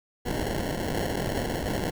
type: noise with sample-and-hold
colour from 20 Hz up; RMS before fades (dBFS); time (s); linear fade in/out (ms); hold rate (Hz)
blue; -29; 0.25-1.91; 20; 1225
effects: none